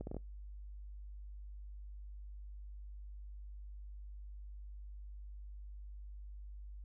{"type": "accelerating click train", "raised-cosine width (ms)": 2, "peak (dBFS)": -29, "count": 5, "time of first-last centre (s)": [0.01, 0.167], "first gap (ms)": 61, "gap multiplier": 0.71, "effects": ["noise-tail reverb RT60 0.2 s tail -25 dB re dry", "added 50 Hz sine -46 dBFS peak until 6.84 s"]}